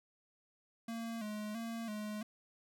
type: tone with vibrato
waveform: square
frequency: 220 Hz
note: A3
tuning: in tune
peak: -40 dBFS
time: 0.88-2.23 s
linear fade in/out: 5 ms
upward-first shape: square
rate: 1.5 Hz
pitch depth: 70 cents each way
effects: none